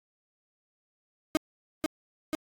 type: tone with echo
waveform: 35% pulse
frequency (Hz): 311.1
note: D#4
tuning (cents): 0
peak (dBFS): -20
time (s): 1.35-1.37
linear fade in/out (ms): 0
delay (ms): 490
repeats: 2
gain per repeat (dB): -3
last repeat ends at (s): 2.35
effects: AAC 48 kbps